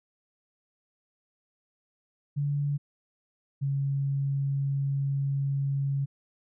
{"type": "tone pair in turn", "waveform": "sine", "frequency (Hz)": [143.6, 138.67], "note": ["D3", "C#3"], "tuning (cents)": [-39, 1], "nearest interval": "minor second", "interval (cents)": 60, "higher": "first", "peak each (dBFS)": -25, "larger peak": "neither", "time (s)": [[2.36, 2.78], [3.61, 6.06]], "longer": "second", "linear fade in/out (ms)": 20, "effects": []}